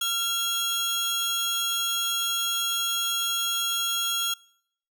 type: tone pair together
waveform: sawtooth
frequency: 1374 / 3302 Hz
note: F6 / G#7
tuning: -29 / -11 cents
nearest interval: octave + minor third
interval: 1518 cents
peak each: -28 / -22 dBFS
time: 0.01-4.34 s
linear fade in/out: 5 ms
effects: noise-tail reverb RT60 0.7 s tail -26 dB re dry